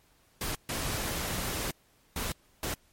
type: noise bursts at uneven times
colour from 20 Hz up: pink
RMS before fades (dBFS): -33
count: 4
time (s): 0.41-0.55 / 0.69-1.71 / 2.16-2.32 / 2.63-2.74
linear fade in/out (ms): 2
effects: pink hiss -65 dBFS RMS until 2.92 s + MP3 64 kbps